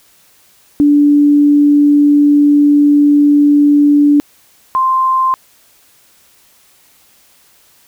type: tone pair in turn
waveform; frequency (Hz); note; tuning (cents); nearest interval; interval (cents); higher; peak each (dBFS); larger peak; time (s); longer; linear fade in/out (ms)
sine; 290.8 / 1045.6; D4 / C6; -17 / -1; octave + minor seventh; 2216; second; -5 / -9; first; 0.8-4.2 / 4.75-5.34; first; 0
effects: white hiss -49 dBFS RMS until 7.87 s